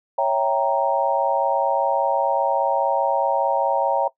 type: chord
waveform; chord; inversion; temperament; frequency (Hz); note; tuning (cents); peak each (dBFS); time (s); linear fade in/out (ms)
sine; C# diminished seventh; none; equal; 554.4 / 659.3 / 784 / 932.3; C#5 / E5 / G5 / Bb5; 0 / 0 / 0 / 0; -22 / -24 / -23 / -22; 0.18-4.08; 5
effects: noise-tail reverb RT60 0.1 s tail -19 dB re dry